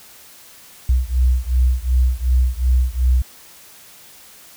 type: beating tone pair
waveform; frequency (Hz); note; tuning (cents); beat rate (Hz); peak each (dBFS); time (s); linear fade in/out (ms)
sine; 61.74 / 64.44; B1 / C2; 0 / -26; 2.7; -16 / -17; 0.89-3.22; 5
effects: white hiss -44 dBFS RMS until 4.56 s